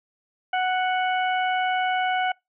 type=harmonic tone; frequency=740 Hz; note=F#5; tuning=in tune; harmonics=1 / 2 / 3 / 4; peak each=-22 / -28 / -32 / -34 dBFS; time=0.53-2.32 s; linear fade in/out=5 ms; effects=noise-tail reverb RT60 0.2 s tail -26 dB re dry